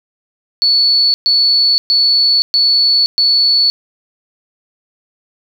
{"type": "tone bursts", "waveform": "sine", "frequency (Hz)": 4435, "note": "C#8", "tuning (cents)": 0, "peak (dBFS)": -8, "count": 5, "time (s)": [0.62, 3.7], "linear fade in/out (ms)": 0, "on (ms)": 520, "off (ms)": 120, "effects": ["7-bit"]}